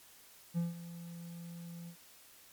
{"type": "tone with ADSR envelope", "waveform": "triangle", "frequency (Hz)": 170.3, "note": "F3", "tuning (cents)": -43, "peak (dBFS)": -27, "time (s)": [0.54, 1.96], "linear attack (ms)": 36, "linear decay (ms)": 160, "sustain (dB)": -15, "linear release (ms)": 81, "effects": ["white hiss -59 dBFS RMS until 2.52 s", "MP3 96 kbps"]}